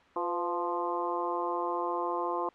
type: harmonic tone with a mistuned harmonic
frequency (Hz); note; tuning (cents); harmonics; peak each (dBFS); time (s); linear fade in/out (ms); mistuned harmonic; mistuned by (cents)
174.61; F3; 0; 2 / 3 / 4 / 5 / 6 / 7; -35 / -37 / -38 / -36 / -33 / -43; 0.16-2.49; 2; 3; -53
effects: white hiss -58 dBFS RMS until 2.54 s + low-pass 2000 Hz 12 dB/octave